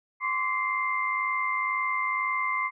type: tone cluster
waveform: sine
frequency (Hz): 1040 / 1142 / 2092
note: C6 / D6 / C7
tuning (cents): -11 / -49 / -1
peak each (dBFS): -30 / -31 / -28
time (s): 0.2-2.71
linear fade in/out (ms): 50
effects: none